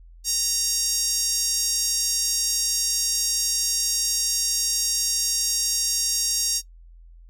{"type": "tone with high-pass filter", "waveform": "5% pulse", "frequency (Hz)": 932.3, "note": "A#5", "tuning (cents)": 0, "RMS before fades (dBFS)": -24, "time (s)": [0.24, 6.62], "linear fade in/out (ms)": 50, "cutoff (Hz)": 5500, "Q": 2.4, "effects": ["noise-tail reverb RT60 0.1 s tail -19 dB re dry", "added 42 Hz sine -44 dBFS peak until 7.29 s"]}